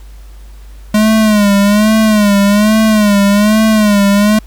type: tone with vibrato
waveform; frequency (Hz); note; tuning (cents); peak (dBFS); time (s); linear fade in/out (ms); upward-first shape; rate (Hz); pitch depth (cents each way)
square; 209.6; G#3; +16; -7; 0.94-4.39; 5; sine; 1.2; 83
effects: added 50 Hz sine -30 dBFS peak until 4.46 s + pink hiss -46 dBFS RMS until 4.46 s